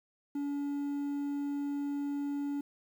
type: tone with quantisation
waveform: triangle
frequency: 285 Hz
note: C#4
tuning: 48 cents sharp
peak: -30 dBFS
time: 0.35-2.61 s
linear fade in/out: 5 ms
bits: 10
effects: none